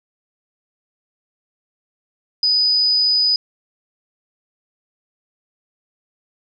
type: tone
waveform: sine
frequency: 4978 Hz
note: D#8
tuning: in tune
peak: -13 dBFS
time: 2.43-3.36 s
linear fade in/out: 2 ms
effects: none